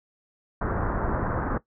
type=low-pass noise; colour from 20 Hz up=pink; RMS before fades=-27 dBFS; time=0.61-1.58 s; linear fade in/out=5 ms; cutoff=1600 Hz; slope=48 dB/octave; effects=noise-tail reverb RT60 0.1 s tail -17 dB re dry